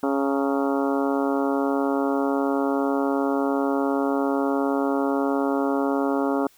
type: harmonic tone with a mistuned harmonic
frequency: 138.59 Hz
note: C#3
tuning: in tune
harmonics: 2 / 3 / 4 / 5 / 6 / 7 / 8 / 9 / 10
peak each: -23 / -27 / -29 / -31 / -33 / -34 / -35 / -36 / -37 dBFS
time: 0.03-6.47 s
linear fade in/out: 2 ms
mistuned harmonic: 7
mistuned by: -75 cents
effects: white hiss -57 dBFS RMS until 6.57 s